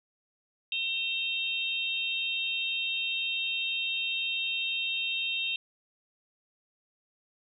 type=tone cluster; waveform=sine; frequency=2698 / 3157 / 3688 Hz; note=E7 / G7 / A#7; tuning=+40 / +12 / -19 cents; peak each=-31 / -35 / -34 dBFS; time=0.72-5.56 s; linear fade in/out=2 ms; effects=none